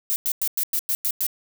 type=noise bursts; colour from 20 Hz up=violet; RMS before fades=-23 dBFS; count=8; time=0.1-1.266 s; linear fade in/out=0 ms; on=60 ms; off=98 ms; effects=none